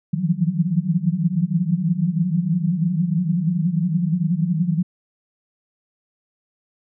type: tone cluster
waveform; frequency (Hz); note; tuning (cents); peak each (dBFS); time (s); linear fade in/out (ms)
sine; 156.2 / 162.5 / 173 / 179.2 / 189.9; D#3 / E3 / F3 / F3 / F#3; +7 / -24 / -16 / +45 / +45; -24 / -24 / -26 / -22 / -26; 0.13-4.83; 10
effects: none